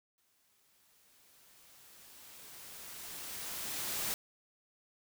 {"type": "noise with exponential growth", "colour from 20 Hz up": "white", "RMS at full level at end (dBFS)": -35, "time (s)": [0.18, 4.14], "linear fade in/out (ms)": 0, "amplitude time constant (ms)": 860, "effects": []}